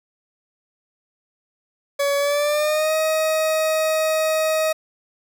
40% pulse tone with pitch glide, 565 to 630.5 Hz, C#5 to D#5, +33 to +23 cents, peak -17 dBFS, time 1.99-4.73 s, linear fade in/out 10 ms, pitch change +190 cents, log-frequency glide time 2.17-2.94 s, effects 8-bit

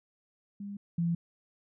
sine tone pair in turn, 201.6 / 169.54 Hz, G3 / E3, +49 / +49 cents, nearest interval minor third, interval 300 cents, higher first, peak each -37 / -26 dBFS, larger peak second, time 0.6-0.77 / 0.98-1.15 s, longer neither, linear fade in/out 5 ms, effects none

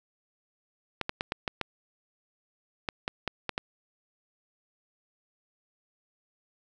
clicks, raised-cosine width 0.3 ms, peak -13 dBFS, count 11, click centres 1.013 / 1.094 / 1.209 / 1.321 / 1.478 / 1.613 / 2.888 / 3.079 / 3.277 / 3.493 / 3.579 s, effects none

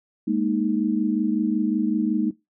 sine chord, Ab suspended second, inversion none, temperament equal, 207.7 / 233.1 / 311.1 Hz, Ab3 / Bb3 / Eb4, 0 / 0 / 0 cents, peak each -24 dBFS, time 0.27-2.31 s, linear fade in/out 10 ms, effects noise-tail reverb RT60 0.2 s tail -19 dB re dry

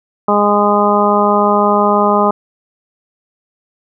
harmonic tone, 205.9 Hz, G#3, 15 cents flat, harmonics 1 / 2 / 3 / 4 / 5 / 6, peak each -16 / -16 / -16 / -16 / -16 / -16 dBFS, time 0.28-2.31 s, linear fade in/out 5 ms, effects none

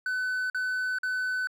triangle tone bursts, 1507 Hz, F#6, 31 cents sharp, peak -25 dBFS, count 3, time 0.06-1.472 s, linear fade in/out 2 ms, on 440 ms, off 46 ms, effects none

